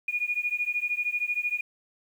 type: beating tone pair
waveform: sine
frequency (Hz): 2439 / 2452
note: D#7 / D#7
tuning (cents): -35 / -26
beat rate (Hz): 13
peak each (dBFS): -29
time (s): 0.08-1.61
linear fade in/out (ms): 5
effects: 9-bit